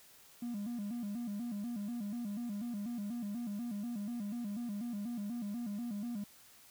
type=tone with vibrato; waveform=triangle; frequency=220.7 Hz; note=A3; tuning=5 cents sharp; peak=-34 dBFS; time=0.42-6.24 s; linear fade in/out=5 ms; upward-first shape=square; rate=4.1 Hz; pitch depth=140 cents each way; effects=tanh soft clip ceiling -31 dBFS + white hiss -60 dBFS RMS until 6.7 s